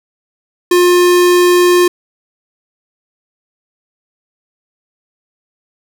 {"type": "tone", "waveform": "square", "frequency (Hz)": 355.3, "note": "F4", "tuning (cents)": 30, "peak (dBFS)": -7, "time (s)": [0.71, 1.88], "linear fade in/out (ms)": 5, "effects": []}